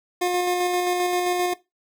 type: tone with tremolo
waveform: 25% pulse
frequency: 357.4 Hz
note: F4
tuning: 40 cents sharp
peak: -16 dBFS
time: 0.21-1.54 s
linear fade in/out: 10 ms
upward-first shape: square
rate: 7.6 Hz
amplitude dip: 25%
effects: noise-tail reverb RT60 0.2 s tail -18 dB re dry